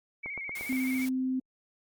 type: tone with vibrato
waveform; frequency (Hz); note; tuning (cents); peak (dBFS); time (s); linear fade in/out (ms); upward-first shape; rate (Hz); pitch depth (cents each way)
sine; 2209; C#7; -7; -35; 0.23-1.06; 10; square; 14; 51
type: click train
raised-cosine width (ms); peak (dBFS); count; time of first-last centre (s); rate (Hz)
1; -28; 5; 0.26-0.727; 8.56
type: noise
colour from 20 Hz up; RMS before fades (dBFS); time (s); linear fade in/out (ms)
white; -43; 0.55-1.09; 5
type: tone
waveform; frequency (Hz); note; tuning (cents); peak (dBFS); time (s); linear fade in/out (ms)
sine; 259; C4; -17; -27; 0.69-1.4; 10
effects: Opus 48 kbps